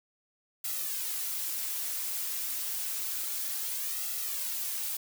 blue noise with flanger, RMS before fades -34 dBFS, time 0.64-4.97 s, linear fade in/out 5 ms, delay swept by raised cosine 1.5 to 6.3 ms, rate 0.29 Hz, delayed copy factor +0.75, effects none

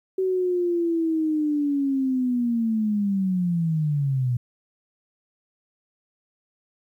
sine linear sweep, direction down, 380 to 120 Hz, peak -20 dBFS, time 0.18-4.37 s, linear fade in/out 5 ms, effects 10-bit

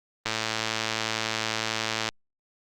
click train, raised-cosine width 0.2 ms, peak -9 dBFS, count 204, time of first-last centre 0.26-2.089 s, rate 111 Hz, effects Opus 32 kbps

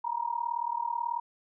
sine tone with amplitude modulation, 946 Hz, A#5, 25 cents sharp, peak -25 dBFS, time 0.04-1.2 s, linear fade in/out 10 ms, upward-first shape sine, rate 38.3 Hz, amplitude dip 90%, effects none

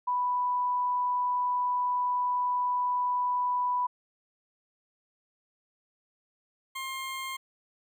sine / 20% pulse tone pair in turn, 989 / 1062.4 Hz, B5 / C6, +2 / +26 cents, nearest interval minor second, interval 124 cents, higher second, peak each -25 / -29 dBFS, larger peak first, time 0.07-3.87 / 6.75-7.37 s, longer first, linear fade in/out 10 ms, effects none

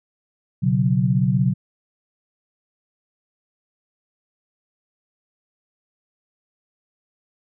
sine chord, B suspended second, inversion none, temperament equal with one note detuned, 123.47 / 139.8 / 185 Hz, B2 / C#3 / F#3, 0 / +15 / 0 cents, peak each -20 dBFS, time 0.62-1.54 s, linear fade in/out 20 ms, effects none

